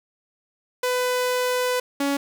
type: tone pair in turn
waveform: sawtooth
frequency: 499.9 / 280.6 Hz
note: B4 / C#4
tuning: +21 / +21 cents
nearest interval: minor seventh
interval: 1000 cents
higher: first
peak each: -17 dBFS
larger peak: neither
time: 0.83-1.8 / 2-2.17 s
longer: first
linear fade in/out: 5 ms
effects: none